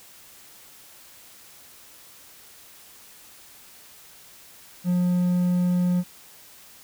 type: tone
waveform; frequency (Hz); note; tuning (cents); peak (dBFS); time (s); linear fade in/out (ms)
triangle; 178.6; F3; +39; -17; 4.84-6.04; 50
effects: white hiss -49 dBFS RMS until 6.83 s